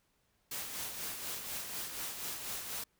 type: noise with tremolo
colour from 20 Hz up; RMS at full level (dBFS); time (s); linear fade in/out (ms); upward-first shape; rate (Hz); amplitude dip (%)
white; -39; 0.51-2.84; 5; sine; 4.1; 45
effects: pink hiss -75 dBFS RMS until 2.99 s